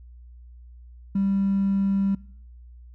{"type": "tone with hard clipping", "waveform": "triangle", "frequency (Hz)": 196.3, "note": "G3", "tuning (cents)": 3, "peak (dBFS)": -20, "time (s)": [1.15, 2.15], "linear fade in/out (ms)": 5, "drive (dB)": 3, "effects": ["noise-tail reverb RT60 0.7 s tail -24 dB re dry", "added 60 Hz sine -43 dBFS peak until 2.94 s"]}